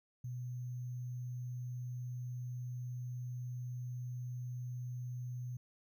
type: tone with sample-and-hold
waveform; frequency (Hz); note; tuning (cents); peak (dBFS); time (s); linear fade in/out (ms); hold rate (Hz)
sine; 123.47; B2; 0; -39; 0.24-5.57; 5; 6300
effects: none